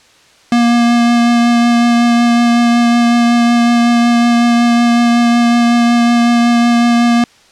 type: tone with vibrato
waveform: square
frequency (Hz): 236.9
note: A#3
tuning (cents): +28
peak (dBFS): -8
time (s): 0.52-7.24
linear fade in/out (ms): 2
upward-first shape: triangle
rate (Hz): 5.4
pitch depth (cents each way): 13
effects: white hiss -46 dBFS RMS until 7.51 s + low-pass 6000 Hz 12 dB/octave